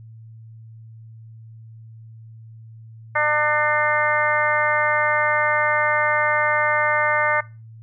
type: harmonic tone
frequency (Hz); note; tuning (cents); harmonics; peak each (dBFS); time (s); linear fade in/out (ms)
300; D4; +37; 2 / 3 / 4 / 5 / 6 / 7; -24 / -24 / -24 / -24 / -24 / -24; 3.15-7.41; 10
effects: noise-tail reverb RT60 0.3 s tail -21 dB re dry + added 112 Hz sine -39 dBFS peak until 7.82 s